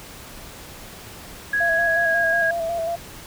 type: tone with pitch glide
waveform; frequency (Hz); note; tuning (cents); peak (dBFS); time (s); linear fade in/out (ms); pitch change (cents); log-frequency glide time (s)
sine; 1661.2 to 1640.2; G#6 to G#6; 0 to -22; -18; 1.53-2.51; 5; -22; 2.02-2.16
type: tone with vibrato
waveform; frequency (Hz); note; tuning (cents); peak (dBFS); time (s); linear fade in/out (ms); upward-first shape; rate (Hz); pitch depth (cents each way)
sine; 670; E5; +28; -22; 1.6-2.96; 10; square; 5.5; 31
effects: pink hiss -40 dBFS RMS until 3.26 s